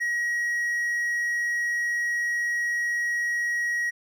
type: tone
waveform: triangle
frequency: 1902 Hz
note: A#6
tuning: 34 cents sharp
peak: -22 dBFS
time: 0-3.91 s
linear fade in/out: 20 ms
effects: none